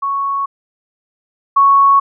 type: tone pair in turn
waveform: sine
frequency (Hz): 1108.7 / 1108.7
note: C#6 / C#6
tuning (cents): 0 / 0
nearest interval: unison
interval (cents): 0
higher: neither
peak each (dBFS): -15 / -6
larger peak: second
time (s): 0.02-0.46 / 1.56-2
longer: neither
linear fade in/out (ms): 10
effects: none